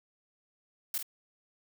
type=noise with echo; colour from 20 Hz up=blue; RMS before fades=-32 dBFS; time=0.94-0.98 s; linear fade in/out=2 ms; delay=48 ms; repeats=1; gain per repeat=-7 dB; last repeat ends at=1.028 s; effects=none